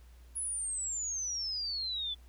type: exponential sweep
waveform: sine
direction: down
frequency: 10548 to 3436 Hz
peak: -33 dBFS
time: 0.35-2.15 s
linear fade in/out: 20 ms
effects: added 60 Hz sine -52 dBFS peak until 2.28 s + pink hiss -66 dBFS RMS until 2.28 s